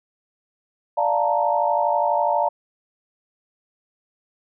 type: chord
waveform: sine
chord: Bb major seventh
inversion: first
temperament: equal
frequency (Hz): 587.3 / 698.5 / 880 / 932.3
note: D5 / F5 / A5 / Bb5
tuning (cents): 0 / 0 / 0 / 0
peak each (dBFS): -23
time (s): 0.97-2.49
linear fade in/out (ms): 10
effects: none